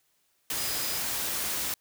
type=tone in noise; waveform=sine; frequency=4978 Hz; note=D#8; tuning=in tune; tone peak=-38 dBFS; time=0.58-0.98 s; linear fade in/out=2 ms; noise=white; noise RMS=-31 dBFS; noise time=0.5-1.74 s; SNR=-10 dB; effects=white hiss -71 dBFS RMS until 1.8 s